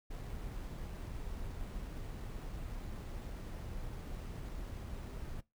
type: noise with sample-and-hold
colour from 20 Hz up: brown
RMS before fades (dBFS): -43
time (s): 0.1-5.41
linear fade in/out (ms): 10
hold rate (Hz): 11025
effects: noise-tail reverb RT60 0.2 s tail -21 dB re dry